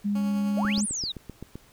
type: tone with pitch glide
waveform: sine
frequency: 203.9 to 207.3 Hz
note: G#3 to G#3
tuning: -32 to -3 cents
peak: -23 dBFS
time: 0.04-0.86 s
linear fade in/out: 20 ms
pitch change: +29 cents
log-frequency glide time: 0.46-0.74 s
type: tone with tremolo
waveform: 15% pulse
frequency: 278.3 Hz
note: C#4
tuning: 7 cents sharp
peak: -30 dBFS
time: 0.15-0.81 s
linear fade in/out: 5 ms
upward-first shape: triangle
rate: 9.8 Hz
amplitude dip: 35%
type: exponential two-way sweep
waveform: sine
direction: up then down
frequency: 536 to 9956 to 3608 Hz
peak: -28 dBFS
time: 0.57-1.12 s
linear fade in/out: 5 ms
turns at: 0.85 s
type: click train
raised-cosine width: 3 ms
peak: -24 dBFS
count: 8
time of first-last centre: 0.65-1.556 s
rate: 7.73 Hz
effects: pink hiss -57 dBFS RMS until 1.72 s